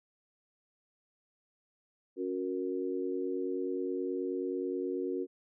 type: chord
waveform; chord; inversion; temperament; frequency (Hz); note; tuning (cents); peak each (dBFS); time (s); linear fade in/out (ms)
sine; F# major; second; equal with one note detuned; 277.2 / 366.6 / 466.2; C#4 / F#4 / A#4; 0 / -16 / 0; -37 / -34 / -38; 2.16-5.27; 50
effects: none